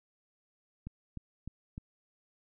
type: click train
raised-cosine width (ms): 5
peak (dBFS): -28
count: 4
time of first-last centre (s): 0.87-1.779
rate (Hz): 3.3
effects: none